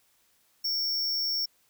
square tone, 5470 Hz, F8, 37 cents flat, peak -27 dBFS, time 0.64-1.46 s, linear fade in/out 10 ms, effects white hiss -67 dBFS RMS until 1.69 s

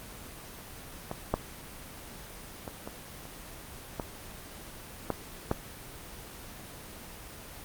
clicks, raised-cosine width 1 ms, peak -19 / -11 / -22 / -23 / -30 / -17 / -13 / -10 dBFS, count 8, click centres 1.114 / 1.34 / 2.678 / 2.875 / 3.254 / 3.998 / 5.103 / 5.514 s, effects pink hiss -45 dBFS RMS until 7.64 s + Opus 24 kbps

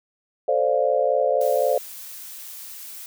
sine chord, D minor seventh, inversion second, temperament equal, 440 / 523.3 / 587.3 / 698.5 Hz, A4 / C5 / D5 / F5, 0 / 0 / 0 / 0 cents, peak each -26 / -21 / -22 / -25 dBFS, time 0.48-1.78 s, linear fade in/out 5 ms
blue noise, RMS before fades -38 dBFS, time 1.41-3.06 s, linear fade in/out 0 ms
effects none

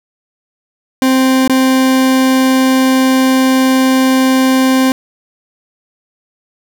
40% pulse tone with dropouts, 261.6 Hz, C4, in tune, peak -7 dBFS, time 1.02-4.92 s, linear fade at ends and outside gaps 1 ms, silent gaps 1.477-1.496 s, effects none

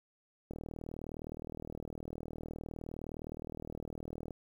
click train, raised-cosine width 2 ms, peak -29 dBFS, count 151, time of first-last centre 0.51-4.307 s, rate 39.5 Hz, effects 10-bit

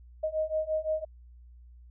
sine beating tone pair, 622.3 / 628.1 Hz, D#5 / D#5, 0 / +16 cents, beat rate 5.8 Hz, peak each -31 / -30 dBFS, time 0.23-1.05 s, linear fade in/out 10 ms, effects added 60 Hz sine -49 dBFS peak until 1.9 s

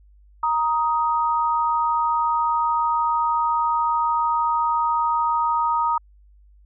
sine tone pair together, 936.4 / 1250 Hz, A#5 / D#6, +8 / +8 cents, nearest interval perfect fourth, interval 500 cents, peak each -20 / -22 dBFS, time 0.43-5.98 s, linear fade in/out 5 ms, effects added 50 Hz sine -49 dBFS peak until 6.65 s

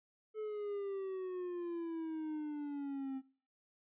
triangle exponential sweep, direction down, 435.2 to 263.2 Hz, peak -36 dBFS, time 0.34-3.22 s, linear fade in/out 50 ms, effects noise-tail reverb RT60 0.4 s tail -19 dB re dry + resampled to 8000 Hz

